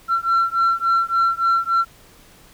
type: beating tone pair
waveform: sine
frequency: 1354 / 1357.5 Hz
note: E6 / F6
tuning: +46 / -50 cents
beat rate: 3.5 Hz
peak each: -17 dBFS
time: 0.08-1.85 s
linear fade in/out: 50 ms
effects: tanh soft clip ceiling -12 dBFS + pink hiss -49 dBFS RMS until 2.53 s